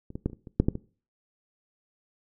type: clicks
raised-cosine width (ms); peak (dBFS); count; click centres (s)
3; -29 / -21 / -13 / -30 / -29 / -29 / -6 / -9 / -20; 9; 0.104 / 0.155 / 0.26 / 0.299 / 0.332 / 0.472 / 0.6 / 0.685 / 0.754
effects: noise-tail reverb RT60 0.4 s tail -20 dB re dry